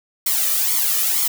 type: noise with flanger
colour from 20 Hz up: blue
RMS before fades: -19 dBFS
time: 0.26-1.28 s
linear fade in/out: 5 ms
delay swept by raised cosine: 0.9 to 1.68 ms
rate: 2.1 Hz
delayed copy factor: +0.85
effects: none